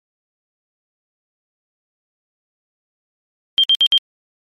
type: tone bursts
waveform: sine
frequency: 3175 Hz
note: G7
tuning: 21 cents sharp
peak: -9 dBFS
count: 4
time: 3.58-3.978 s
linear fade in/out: 0 ms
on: 56 ms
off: 58 ms
effects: MP3 64 kbps